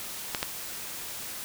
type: clicks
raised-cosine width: 0.2 ms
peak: -10 dBFS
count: 2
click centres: 0.348 / 0.429 s
effects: white hiss -38 dBFS RMS until 1.44 s